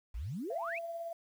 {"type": "exponential sweep", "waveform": "sine", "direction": "up", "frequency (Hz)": [46.34, 2728], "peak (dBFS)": -36, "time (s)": [0.14, 0.79], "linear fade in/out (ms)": 10}
{"type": "tone with tremolo", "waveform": "sine", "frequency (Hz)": 673, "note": "E5", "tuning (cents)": 36, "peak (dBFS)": -36, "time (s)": [0.5, 1.13], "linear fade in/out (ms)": 5, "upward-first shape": "sine", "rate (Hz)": 18, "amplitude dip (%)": 35}
{"effects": ["tanh soft clip ceiling -26 dBFS", "10-bit"]}